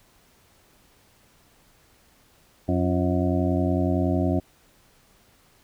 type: harmonic tone with a mistuned harmonic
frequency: 90.8 Hz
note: F#2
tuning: 32 cents flat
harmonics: 1 / 2 / 3 / 4 / 6 / 7 / 8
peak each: -25 / -27 / -25 / -29 / -35 / -30 / -35 dBFS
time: 2.68-4.4 s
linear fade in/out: 10 ms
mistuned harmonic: 4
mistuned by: -71 cents
effects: pink hiss -59 dBFS RMS until 5.63 s